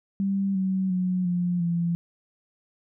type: tone with pitch steps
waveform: sine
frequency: 196 / 189.32 / 182.87 / 176.65 / 170.63 Hz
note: G3 / F#3 / F#3 / F3 / F3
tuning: 0 / +40 / -20 / +20 / -40 cents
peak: -22 dBFS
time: 0.2-1.95 s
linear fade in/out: 0 ms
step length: 350 ms
effects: none